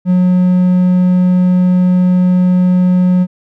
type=tone; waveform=triangle; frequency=181.4 Hz; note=F#3; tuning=34 cents flat; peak=-5 dBFS; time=0.05-3.27 s; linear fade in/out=50 ms; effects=none